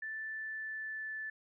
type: tone with pitch glide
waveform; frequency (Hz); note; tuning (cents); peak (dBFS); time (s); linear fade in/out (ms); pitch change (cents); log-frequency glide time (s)
sine; 1760 to 1748.9; A6 to A6; 0 to -11; -38; 0.02-1.3; 5; -11; 0.27-1.17
effects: none